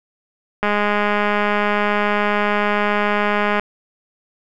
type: click train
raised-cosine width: 0.5 ms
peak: -4 dBFS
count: 615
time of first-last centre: 0.63-3.596 s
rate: 207 Hz
effects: none